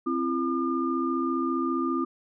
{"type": "tone cluster", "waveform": "sine", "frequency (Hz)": [262.8, 337.7, 1207], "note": ["C4", "E4", "D6"], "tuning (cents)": [8, 42, 47], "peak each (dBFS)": [-28, -28, -30], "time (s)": [0.06, 2.05], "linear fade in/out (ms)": 10, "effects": []}